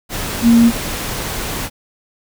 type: tone in noise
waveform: sine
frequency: 233.1 Hz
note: A#3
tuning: in tune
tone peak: -6 dBFS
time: 0.42-0.72 s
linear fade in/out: 50 ms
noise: pink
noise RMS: -23 dBFS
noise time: 0.09-1.7 s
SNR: +14 dB
effects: none